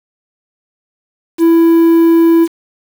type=tone with quantisation; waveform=triangle; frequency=332 Hz; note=E4; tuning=12 cents sharp; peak=-3 dBFS; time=1.38-2.48 s; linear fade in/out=50 ms; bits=5; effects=none